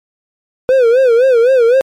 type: tone with vibrato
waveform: triangle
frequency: 493.9 Hz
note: B4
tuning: in tune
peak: -4 dBFS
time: 0.69-1.81 s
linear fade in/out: 0 ms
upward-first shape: sine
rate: 3.9 Hz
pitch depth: 140 cents each way
effects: MP3 64 kbps